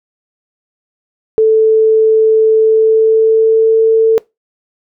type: tone with pitch glide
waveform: sine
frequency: 440 to 446.4 Hz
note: A4 to A4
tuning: 0 to +25 cents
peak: -5 dBFS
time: 1.38-4.18 s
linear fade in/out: 0 ms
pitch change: +25 cents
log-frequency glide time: 2.58-3.84 s
effects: noise-tail reverb RT60 0.2 s tail -22 dB re dry